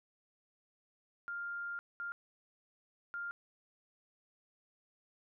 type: tone bursts at uneven times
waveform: sine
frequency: 1400 Hz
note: F6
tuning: 4 cents sharp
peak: -38 dBFS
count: 3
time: 1.28-1.79 / 2-2.12 / 3.14-3.31 s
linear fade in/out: 0 ms
effects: none